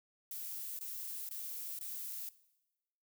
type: noise bursts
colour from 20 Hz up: violet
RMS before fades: -43 dBFS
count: 4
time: 0.31-2.29 s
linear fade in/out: 2 ms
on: 480 ms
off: 20 ms
effects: noise-tail reverb RT60 1.0 s tail -19 dB re dry